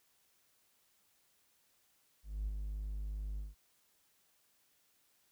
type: tone with ADSR envelope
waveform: triangle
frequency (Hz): 51.3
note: G#1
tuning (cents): -21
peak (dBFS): -30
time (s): 2.23-3.55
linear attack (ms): 240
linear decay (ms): 30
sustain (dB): -5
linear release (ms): 170
effects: tanh soft clip ceiling -30 dBFS + white hiss -73 dBFS RMS until 5.31 s

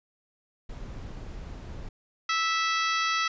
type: noise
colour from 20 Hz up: brown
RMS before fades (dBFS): -39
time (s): 0.69-1.89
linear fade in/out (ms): 5
type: harmonic tone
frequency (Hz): 656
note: E5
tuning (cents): -9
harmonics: 2 / 3 / 4 / 5 / 6 / 7 / 8 / 9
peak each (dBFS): -27 / -31 / -33 / -35 / -37 / -38 / -39 / -40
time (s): 2.29-3.28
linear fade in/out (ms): 5
effects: resampled to 16000 Hz

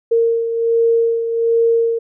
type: beating tone pair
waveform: sine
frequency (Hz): 460.5 / 461.8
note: A#4 / A#4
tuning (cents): -21 / -16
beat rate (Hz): 1.3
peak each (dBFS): -13 / -21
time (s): 0.11-1.99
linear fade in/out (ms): 10
effects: none

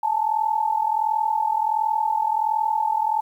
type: tone pair together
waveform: sine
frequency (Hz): 855 / 896.4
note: A5 / A5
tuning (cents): -50 / +32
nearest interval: minor second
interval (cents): 82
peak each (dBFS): -22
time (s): 0.03-3.21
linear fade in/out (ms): 5
effects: 9-bit

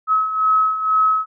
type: beating tone pair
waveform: sine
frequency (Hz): 1282 / 1284.1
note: E6 / E6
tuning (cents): -49 / -46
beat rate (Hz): 2.1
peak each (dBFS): -21 / -15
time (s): 0.07-1.26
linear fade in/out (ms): 50
effects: none

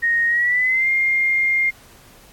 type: tone with pitch glide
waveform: sine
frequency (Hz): 1864.7 to 2117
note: A#6 to C7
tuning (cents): 0 to +20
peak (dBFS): -15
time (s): 0.02-1.71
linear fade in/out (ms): 20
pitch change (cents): +220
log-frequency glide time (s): 0.27-0.89
effects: pink hiss -48 dBFS RMS until 2.32 s + AAC 64 kbps

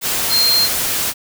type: tone in noise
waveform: sine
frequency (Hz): 4190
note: C8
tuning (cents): +2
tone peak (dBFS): -12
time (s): 0.29-0.69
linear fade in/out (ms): 50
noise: white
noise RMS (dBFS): -19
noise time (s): 0.01-1.14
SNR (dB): +4
effects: none

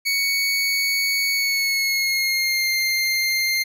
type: tone with pitch glide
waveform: 25% pulse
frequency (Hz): 2229 to 2104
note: C#7 to C7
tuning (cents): +9 to +9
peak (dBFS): -15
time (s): 0.05-3.64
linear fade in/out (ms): 20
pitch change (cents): -100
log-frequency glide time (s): 1.33-2.72
effects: none

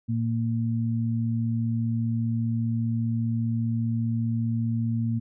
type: tone pair together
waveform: sine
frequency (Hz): 115 / 230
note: A#2 / A#3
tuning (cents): -23 / -23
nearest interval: octave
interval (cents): 1200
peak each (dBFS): -25 / -27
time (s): 0.08-5.2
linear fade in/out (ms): 20
effects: none

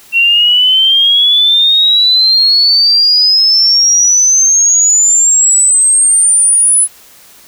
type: exponential sweep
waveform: sine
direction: up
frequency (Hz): 2713 to 10150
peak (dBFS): -5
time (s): 0.12-6.88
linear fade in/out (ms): 50
effects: white hiss -40 dBFS RMS until 7.47 s

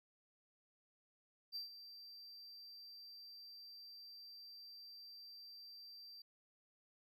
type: tone with ADSR envelope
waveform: triangle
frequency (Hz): 4695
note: D8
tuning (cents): -1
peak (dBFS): -40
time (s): 1.52-6.22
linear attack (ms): 37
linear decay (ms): 130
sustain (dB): -12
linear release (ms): 4
effects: none

